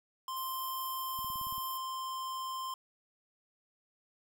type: tone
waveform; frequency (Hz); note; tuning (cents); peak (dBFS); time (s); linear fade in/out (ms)
square; 1046.5; C6; 0; -37; 0.28-2.74; 2
type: band-pass noise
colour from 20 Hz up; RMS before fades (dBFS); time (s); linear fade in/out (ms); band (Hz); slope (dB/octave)
white; -44; 0.36-1.78; 10; 11000 to 15000; 96
type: click train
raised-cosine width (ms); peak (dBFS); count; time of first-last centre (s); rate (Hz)
5; -40; 8; 1.19-1.581; 17.9
effects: none